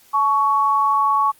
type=tone pair together; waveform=sine; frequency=862.4 / 1117 Hz; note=A5 / C#6; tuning=-35 / +13 cents; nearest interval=major third; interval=448 cents; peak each=-21 / -15 dBFS; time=0.13-1.32 s; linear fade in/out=20 ms; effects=white hiss -52 dBFS RMS until 1.39 s + Opus 48 kbps